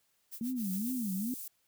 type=noise with tremolo; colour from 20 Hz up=violet; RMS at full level=-43 dBFS; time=0.31-0.99 s; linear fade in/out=20 ms; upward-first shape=sine; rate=7.4 Hz; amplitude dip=95%
type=tone with vibrato; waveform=sine; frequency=220 Hz; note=A3; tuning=in tune; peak=-32 dBFS; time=0.41-1.34 s; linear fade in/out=2 ms; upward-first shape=sine; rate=2.4 Hz; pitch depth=280 cents each way
type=high-pass noise; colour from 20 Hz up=white; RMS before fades=-43 dBFS; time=0.64-1.48 s; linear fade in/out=5 ms; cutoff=9700 Hz; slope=12 dB/octave
effects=white hiss -74 dBFS RMS until 1.67 s